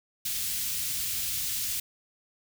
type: band-stop noise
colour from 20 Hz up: white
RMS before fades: -31 dBFS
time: 0.25-1.8 s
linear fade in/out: 5 ms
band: 140 to 2800 Hz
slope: 12 dB/octave
effects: none